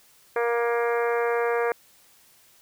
harmonic tone, 235.7 Hz, A#3, 19 cents sharp, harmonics 2 / 3 / 4 / 5 / 6 / 7 / 8 / 9 / 10, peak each -23 / -31 / -33 / -33 / -36 / -33 / -40 / -38 / -42 dBFS, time 0.36-1.72 s, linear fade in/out 2 ms, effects white hiss -57 dBFS RMS until 2.61 s

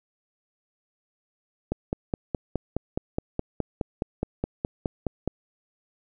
click train, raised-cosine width 2 ms, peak -12 dBFS, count 18, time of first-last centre 1.72-5.276 s, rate 4.78 Hz, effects none

